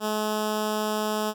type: tone with notch filter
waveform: 10% pulse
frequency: 213.7 Hz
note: G#3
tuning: 50 cents sharp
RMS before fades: -27 dBFS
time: 0-1.34 s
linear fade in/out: 50 ms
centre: 2100 Hz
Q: 1.8
effects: none